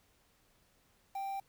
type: tone with quantisation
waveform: triangle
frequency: 784 Hz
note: G5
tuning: in tune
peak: -34 dBFS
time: 1.15-1.4 s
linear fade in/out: 5 ms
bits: 9
effects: pink hiss -70 dBFS RMS until 1.48 s